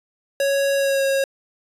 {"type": "tone with pitch glide", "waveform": "square", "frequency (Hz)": [554.4, 544.9], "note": ["C#5", "C#5"], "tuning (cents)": [0, -30], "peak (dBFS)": -18, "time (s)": [0.4, 1.24], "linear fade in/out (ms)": 2, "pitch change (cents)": -30, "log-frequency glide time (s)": [0.76, 1.03], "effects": ["resampled to 32000 Hz"]}